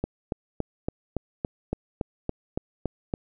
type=click train; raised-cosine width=2 ms; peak=-13 dBFS; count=12; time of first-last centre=0.04-3.139 s; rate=3.55 Hz; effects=none